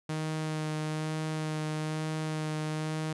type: tone with vibrato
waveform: sawtooth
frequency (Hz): 155.56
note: D#3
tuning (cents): 0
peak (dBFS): -27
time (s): 0.09-3.13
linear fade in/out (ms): 5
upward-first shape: sine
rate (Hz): 1.1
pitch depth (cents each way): 13
effects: resampled to 24000 Hz